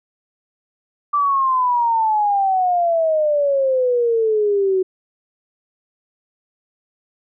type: exponential sweep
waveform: sine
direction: down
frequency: 1174.7 to 370 Hz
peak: -14 dBFS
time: 1.13-4.83 s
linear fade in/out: 10 ms
effects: none